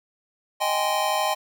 square chord, Ab major seventh, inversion second, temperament just, 623 / 778.7 / 830.6 / 1038.3 Hz, Eb5 / G5 / Ab5 / C6, +2 / -12 / 0 / -14 cents, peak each -28 dBFS, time 0.6-1.35 s, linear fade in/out 20 ms, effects none

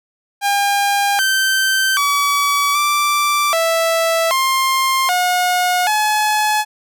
sawtooth tone with pitch steps, 805 / 1551 / 1141 / 1172 / 659 / 1059 / 722 / 851 Hz, G5 / G6 / C#6 / D6 / E5 / C6 / F#5 / G#5, +46 / -19 / +50 / -4 / -1 / +21 / -43 / +42 cents, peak -10 dBFS, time 0.41-6.65 s, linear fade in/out 50 ms, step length 780 ms, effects none

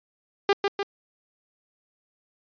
sawtooth tone with echo, 400.6 Hz, G4, 38 cents sharp, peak -13 dBFS, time 0.49-0.53 s, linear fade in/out 2 ms, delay 150 ms, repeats 2, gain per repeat -4 dB, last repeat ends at 0.83 s, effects resampled to 11025 Hz

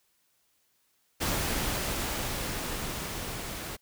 pink noise with level ramp, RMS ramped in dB -29 to -38 dBFS, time 1.2-3.77 s, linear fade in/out 20 ms, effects white hiss -71 dBFS RMS until 3.81 s

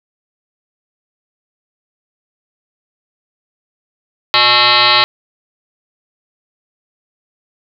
sine tone with frequency modulation, 2559 Hz, D#7, 48 cents sharp, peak -7 dBFS, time 4.34-5.04 s, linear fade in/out 0 ms, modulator 244 Hz, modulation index 7.4, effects none

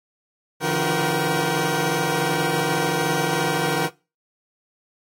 20% pulse tone cluster, 146.8 / 169.5 / 359 / 474.4 / 771 Hz, D3 / E3 / F4 / A#4 / G5, 0 / +49 / +48 / +30 / -29 cents, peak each -22 / -23 / -24 / -20 / -22 dBFS, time 0.6-3.9 s, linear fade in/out 50 ms, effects noise-tail reverb RT60 0.3 s tail -21 dB re dry + AAC 48 kbps

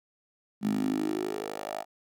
10% pulse tone with high-pass filter sweep, 51.91 Hz, G#1, in tune, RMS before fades -31 dBFS, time 0.61-1.85 s, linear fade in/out 50 ms, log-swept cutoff 200 to 680 Hz, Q 5.8, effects none

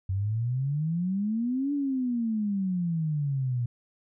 sine exponential two-way sweep, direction up then down, 92.5 to 290.5 to 118.4 Hz, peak -25 dBFS, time 0.09-3.66 s, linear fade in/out 5 ms, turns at 1.73 s, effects none

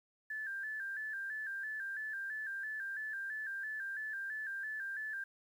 sine tone with vibrato, 1661.2 Hz, G#6, in tune, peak -38 dBFS, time 0.3-5.24 s, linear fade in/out 5 ms, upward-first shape square, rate 3 Hz, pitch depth 78 cents each way, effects 11-bit

